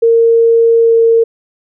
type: tone with pitch glide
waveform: sine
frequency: 460 to 457.4 Hz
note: A#4 to A#4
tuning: -23 to -33 cents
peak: -5 dBFS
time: 0.02-1.24 s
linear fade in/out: 10 ms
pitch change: -10 cents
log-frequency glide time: 0.81-0.94 s
effects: none